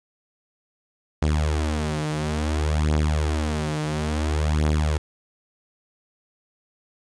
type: beating tone pair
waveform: sawtooth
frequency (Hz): 75.9 / 76.48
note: D#2 / D#2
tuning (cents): -42 / -29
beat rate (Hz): 0.58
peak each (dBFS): -20 / -20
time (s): 1.22-4.98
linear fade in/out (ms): 5
effects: resampled to 22050 Hz + 8-bit